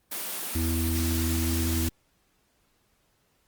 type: high-pass noise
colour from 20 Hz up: white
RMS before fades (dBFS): -33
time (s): 0.11-1.89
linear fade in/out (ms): 10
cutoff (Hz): 160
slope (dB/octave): 96
type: harmonic tone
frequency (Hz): 82.3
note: E2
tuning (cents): -2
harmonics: 1 / 3 / 4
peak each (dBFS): -26 / -31 / -32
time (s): 0.55-1.89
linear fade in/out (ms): 5
effects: pink hiss -69 dBFS RMS until 3.47 s + Opus 32 kbps